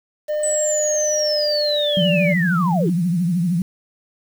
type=tone with pitch glide; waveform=triangle; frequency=604 to 585.1 Hz; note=D5 to D5; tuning=+48 to -7 cents; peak=-17 dBFS; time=0.28-2.34 s; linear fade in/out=20 ms; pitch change=-55 cents; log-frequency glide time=1.12-2.06 s
type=linear sweep; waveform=sine; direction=down; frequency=8080 to 277.2 Hz; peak=-20 dBFS; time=0.43-2.9 s; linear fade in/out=5 ms
type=tone with vibrato; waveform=sine; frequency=174.61 Hz; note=F3; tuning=in tune; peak=-16 dBFS; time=1.97-3.62 s; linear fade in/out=2 ms; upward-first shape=triangle; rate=13 Hz; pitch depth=150 cents each way
effects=7-bit